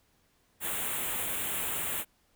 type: band-stop noise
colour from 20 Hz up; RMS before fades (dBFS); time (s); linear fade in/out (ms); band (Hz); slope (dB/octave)
white; -33; 0.6-2.05; 50; 3500 to 7500; 48
effects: pink hiss -69 dBFS RMS until 2.35 s